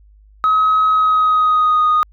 sine tone with pitch glide, 1274 to 1237 Hz, D#6 to D#6, +41 to -10 cents, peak -9 dBFS, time 0.44-2.03 s, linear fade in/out 0 ms, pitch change -51 cents, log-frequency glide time 0.89-1.89 s, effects tanh soft clip ceiling -8 dBFS + added 51 Hz sine -44 dBFS peak until 2.12 s

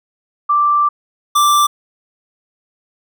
sine / square tone pair in turn, 1174.7 / 1174.7 Hz, D6 / D6, 0 / 0 cents, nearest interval unison, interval 0 cents, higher neither, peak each -10 dBFS, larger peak neither, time 0.49-0.89 / 1.35-1.67 s, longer first, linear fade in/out 10 ms, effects none

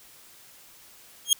20% pulse tone with exponential growth, 3252 Hz, G#7, 37 cents flat, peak -7 dBFS, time 1.25-1.33 s, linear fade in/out 2 ms, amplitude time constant 17 ms, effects white hiss -52 dBFS RMS until 1.39 s

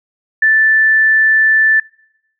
sine tone, 1760 Hz, A6, in tune, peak -7 dBFS, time 0.42-1.8 s, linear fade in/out 5 ms, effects noise-tail reverb RT60 0.9 s tail -26 dB re dry

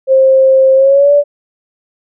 sine tone with pitch glide, 530 to 578 Hz, C5 to D5, +22 to -28 cents, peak -4 dBFS, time 0.07-1.24 s, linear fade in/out 50 ms, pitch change +150 cents, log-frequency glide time 0.75-1.13 s, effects none

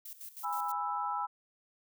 violet noise with tremolo, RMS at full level -45 dBFS, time 0.05-0.72 s, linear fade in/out 5 ms, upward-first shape square, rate 6.3 Hz, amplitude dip 75%
sine chord, E major, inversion first, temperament just, 824.1 / 988.9 / 1318.5 Hz, G#5 / B5 / E6, -14 / +2 / 0 cents, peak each -36 dBFS, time 0.43-1.27 s, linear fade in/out 20 ms
effects none

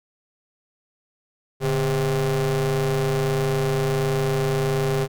40% pulse ring-modulated tone, 129.5 Hz, C3, 17 cents flat, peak -16 dBFS, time 1.6-5.08 s, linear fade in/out 50 ms, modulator 273 Hz, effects none

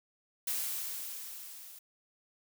blue noise with level ramp, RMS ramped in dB -33 to -51 dBFS, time 0.47-1.79 s, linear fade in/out 5 ms, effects none

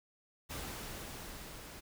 pink noise with level ramp, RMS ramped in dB -42 to -50 dBFS, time 0.49-1.81 s, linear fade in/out 20 ms, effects none

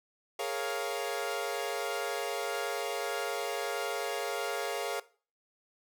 sawtooth chord, Bb minor seventh, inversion third, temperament equal, 415.3 / 466.2 / 554.4 / 698.5 Hz, Ab4 / Bb4 / Db5 / F5, 0 / 0 / 0 / 0 cents, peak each -34 dBFS, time 0.39-5 s, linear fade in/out 5 ms, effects noise-tail reverb RT60 0.4 s tail -19 dB re dry

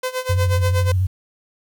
sawtooth tone with tremolo, 511 Hz, C5, 41 cents flat, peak -16 dBFS, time 0.03-0.92 s, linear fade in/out 5 ms, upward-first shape sine, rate 8.3 Hz, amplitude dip 85%
sine tone with vibrato, 92.5 Hz, F#2, in tune, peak -15 dBFS, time 0.29-1.07 s, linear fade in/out 10 ms, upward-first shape square, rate 14 Hz, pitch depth 45 cents each way
effects 8-bit

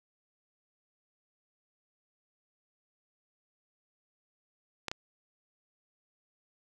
clicks, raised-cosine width 0.2 ms, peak -16 / -17 dBFS, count 2, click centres 4.883 / 4.915 s, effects none

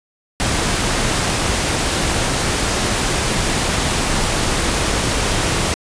pink noise, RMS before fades -18 dBFS, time 0.4-5.74 s, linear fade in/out 0 ms, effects resampled to 22050 Hz

